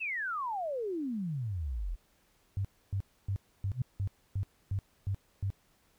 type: exponential sweep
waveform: sine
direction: down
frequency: 2730 to 38.05 Hz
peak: -32 dBFS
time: 0-1.96 s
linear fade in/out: 20 ms
type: tone bursts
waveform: sine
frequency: 98 Hz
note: G2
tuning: in tune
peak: -29 dBFS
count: 9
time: 2.57-5.503 s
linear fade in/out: 0 ms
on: 77 ms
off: 280 ms
type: tone with exponential growth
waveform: sine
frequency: 126.1 Hz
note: B2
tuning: 36 cents sharp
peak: -24 dBFS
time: 3.7-3.82 s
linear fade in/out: 5 ms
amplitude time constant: 26 ms
effects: pink hiss -69 dBFS RMS until 5.98 s